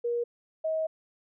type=tone pair in turn; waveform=sine; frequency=475.2 / 635.9 Hz; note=A#4 / D#5; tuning=+33 / +38 cents; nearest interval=perfect fourth; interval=505 cents; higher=second; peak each=-26 dBFS; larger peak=neither; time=0.04-0.24 / 0.64-0.87 s; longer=second; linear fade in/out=10 ms; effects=none